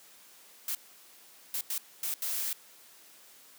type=noise bursts at uneven times; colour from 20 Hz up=blue; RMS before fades=-33 dBFS; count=5; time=0.68-0.75 / 1.54-1.61 / 1.7-1.78 / 2.03-2.14 / 2.22-2.53 s; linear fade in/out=2 ms; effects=white hiss -56 dBFS RMS until 3.58 s + high-pass 200 Hz 12 dB/octave